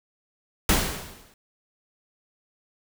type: noise with exponential decay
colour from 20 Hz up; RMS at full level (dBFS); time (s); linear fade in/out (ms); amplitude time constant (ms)
pink; -18; 0.69-1.34; 2; 140
effects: none